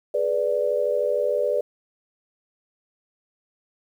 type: chord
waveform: sine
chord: G# diminished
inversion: none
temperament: equal with one note detuned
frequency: 421.3 / 493.9 / 587.3 Hz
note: G#4 / B4 / D5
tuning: +25 / 0 / 0 cents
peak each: -27 / -24 / -23 dBFS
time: 0.14-1.61 s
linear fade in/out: 5 ms
effects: 9-bit